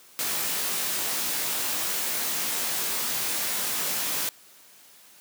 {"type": "noise with comb filter", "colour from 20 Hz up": "white", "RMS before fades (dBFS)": -28, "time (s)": [0.19, 4.29], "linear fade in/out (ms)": 0, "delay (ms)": 19, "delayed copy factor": -0.65, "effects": ["white hiss -53 dBFS RMS until 5.2 s", "high-pass 150 Hz 12 dB/octave"]}